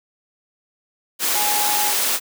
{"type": "tone in noise", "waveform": "sine", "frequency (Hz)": 834, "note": "G#5", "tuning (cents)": 7, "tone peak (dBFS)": -23, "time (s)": [1.33, 1.94], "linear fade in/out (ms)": 50, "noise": "white", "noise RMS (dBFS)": -20, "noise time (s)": [1.19, 2.2], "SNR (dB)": -6, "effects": ["high-pass 300 Hz 12 dB/octave"]}